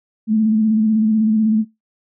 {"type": "tone with vibrato", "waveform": "sine", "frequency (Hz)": 218, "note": "A3", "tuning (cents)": -16, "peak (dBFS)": -12, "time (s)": [0.27, 1.65], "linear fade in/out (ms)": 50, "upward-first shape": "square", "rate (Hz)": 16, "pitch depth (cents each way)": 33, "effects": ["noise-tail reverb RT60 0.2 s tail -23 dB re dry"]}